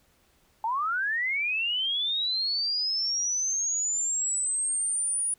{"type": "linear sweep", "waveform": "sine", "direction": "up", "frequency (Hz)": [860, 9750], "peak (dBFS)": -25, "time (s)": [0.64, 5.34], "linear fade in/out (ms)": 2, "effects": ["pink hiss -65 dBFS RMS until 5.38 s"]}